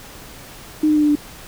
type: tone with pitch steps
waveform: sine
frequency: 306.8 / 303.6 / 300.5 / 297.4 / 294.3 Hz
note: D#4 / D#4 / D4 / D4 / D4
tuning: -24 / -42 / +40 / +22 / +4 cents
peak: -12 dBFS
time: 0.83-1.155 s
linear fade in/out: 5 ms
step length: 65 ms
effects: pink hiss -39 dBFS RMS until 1.47 s